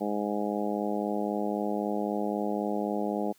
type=harmonic tone; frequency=103.83 Hz; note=G#2; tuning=in tune; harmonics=2 / 3 / 4 / 5 / 6 / 7 / 8; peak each=-32 / -34 / -35 / -36 / -37 / -37 / -38 dBFS; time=0-3.33 s; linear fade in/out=20 ms; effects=white hiss -63 dBFS RMS until 3.38 s + high-pass 60 Hz 12 dB/octave